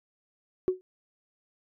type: tone with exponential decay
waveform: sine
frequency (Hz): 370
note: F#4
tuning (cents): 0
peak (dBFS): -17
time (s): 0.68-0.81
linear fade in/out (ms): 0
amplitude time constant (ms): 27
effects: tanh soft clip ceiling -15 dBFS